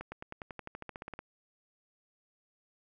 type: accelerating click train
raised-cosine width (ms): 0.5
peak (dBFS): -26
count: 16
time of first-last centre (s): 0.01-1.191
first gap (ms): 110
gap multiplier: 0.95
effects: none